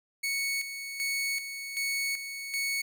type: tone with tremolo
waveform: sawtooth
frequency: 2217 Hz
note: C#7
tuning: in tune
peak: -25 dBFS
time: 0.23-2.82 s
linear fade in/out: 10 ms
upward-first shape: square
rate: 1.3 Hz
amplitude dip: 60%
effects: none